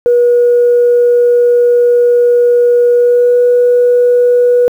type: tone with pitch glide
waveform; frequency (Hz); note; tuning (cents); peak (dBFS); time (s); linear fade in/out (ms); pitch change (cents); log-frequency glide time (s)
sine; 482.7 to 488.3; B4 to B4; -40 to -20; -4; 0.06-4.68; 0; +20; 2.93-3.39
effects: tanh soft clip ceiling -1 dBFS + 7-bit